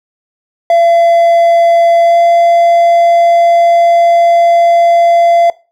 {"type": "tone with pitch glide", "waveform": "triangle", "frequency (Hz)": [679, 683.7], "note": ["F5", "F5"], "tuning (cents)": [-49, -37], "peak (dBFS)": -3, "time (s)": [0.7, 5.5], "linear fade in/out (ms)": 2, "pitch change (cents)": 12, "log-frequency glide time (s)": [2.04, 2.17], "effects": ["noise-tail reverb RT60 0.3 s tail -20 dB re dry"]}